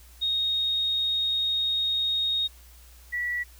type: tone pair in turn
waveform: sine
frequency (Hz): 3729 / 1945.4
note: A#7 / B6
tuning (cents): 0 / -27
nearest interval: major seventh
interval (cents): 1127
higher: first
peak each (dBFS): -23 / -26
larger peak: first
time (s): 0.21-2.48 / 3.12-3.44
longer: first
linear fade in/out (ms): 20
effects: added 60 Hz sine -49 dBFS peak until 3.59 s + white hiss -55 dBFS RMS until 3.59 s